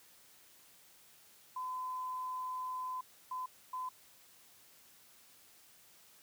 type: tone bursts at uneven times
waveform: sine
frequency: 1017 Hz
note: C6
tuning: 50 cents flat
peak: -37 dBFS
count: 3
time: 1.56-3.01 / 3.31-3.46 / 3.73-3.89 s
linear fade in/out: 5 ms
effects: white hiss -62 dBFS RMS until 6.22 s + high-pass 60 Hz 12 dB/octave